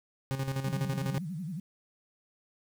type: tone with tremolo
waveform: 40% pulse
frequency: 134.6 Hz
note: C3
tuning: 49 cents sharp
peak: -28 dBFS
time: 0.31-1.18 s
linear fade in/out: 0 ms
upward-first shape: square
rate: 12 Hz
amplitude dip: 60%
type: tone with vibrato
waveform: sine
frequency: 170 Hz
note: F3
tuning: 46 cents flat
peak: -34 dBFS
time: 0.66-1.6 s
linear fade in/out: 5 ms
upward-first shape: sine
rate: 11 Hz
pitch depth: 240 cents each way
effects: 10-bit